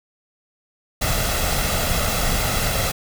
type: noise with comb filter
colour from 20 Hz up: pink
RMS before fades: -21 dBFS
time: 1.01-2.92 s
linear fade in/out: 10 ms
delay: 1.5 ms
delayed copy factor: +0.55
effects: none